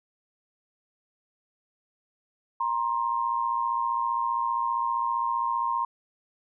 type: tone pair together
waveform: sine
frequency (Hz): 941 / 1056.2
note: A#5 / C6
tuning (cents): +16 / +16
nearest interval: major second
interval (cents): 200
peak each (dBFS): -27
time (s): 2.6-5.85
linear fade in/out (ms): 5
effects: none